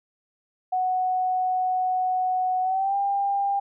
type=tone with pitch glide; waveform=sine; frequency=740 to 797.7 Hz; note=F#5 to G5; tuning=0 to +30 cents; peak=-21 dBFS; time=0.72-3.6 s; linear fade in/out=10 ms; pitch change=+130 cents; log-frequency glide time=2.62-2.96 s; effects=none